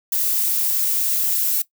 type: noise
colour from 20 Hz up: violet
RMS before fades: -20 dBFS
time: 0.12-1.62 s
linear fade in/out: 5 ms
effects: noise-tail reverb RT60 0.1 s tail -18 dB re dry